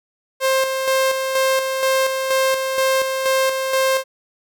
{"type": "tone with tremolo", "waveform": "sawtooth", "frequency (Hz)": 529, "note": "C5", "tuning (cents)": 19, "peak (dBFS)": -11, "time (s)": [0.4, 4.04], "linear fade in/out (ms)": 50, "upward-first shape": "square", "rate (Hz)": 2.1, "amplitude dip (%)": 45, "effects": []}